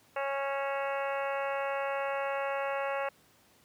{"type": "harmonic tone with a mistuned harmonic", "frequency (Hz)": 276, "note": "C#4", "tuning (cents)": -7, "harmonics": [2, 3, 4, 5, 6, 7, 8, 9, 10], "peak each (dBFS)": [-33, -37, -39, -41, -43, -44, -45, -46, -47], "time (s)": [0.16, 3.09], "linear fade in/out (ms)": 5, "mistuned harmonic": 9, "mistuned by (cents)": 57, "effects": ["pink hiss -63 dBFS RMS until 3.64 s", "high-pass 100 Hz 12 dB/octave"]}